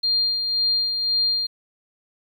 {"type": "tone with tremolo", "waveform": "sine", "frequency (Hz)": 4200, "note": "C8", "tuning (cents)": 6, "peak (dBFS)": -17, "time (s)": [0.03, 1.47], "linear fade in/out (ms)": 10, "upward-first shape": "sine", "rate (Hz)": 1.9, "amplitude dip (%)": 45, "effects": ["9-bit"]}